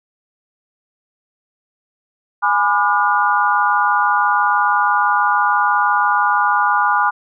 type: chord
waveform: sine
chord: G# diminished seventh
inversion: none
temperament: just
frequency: 830.6 / 996.7 / 1196.1 / 1435.3 Hz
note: G#5 / B5 / D6 / F6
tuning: 0 / +16 / +31 / +47 cents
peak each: -18 dBFS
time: 2.42-7.11 s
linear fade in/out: 20 ms
effects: none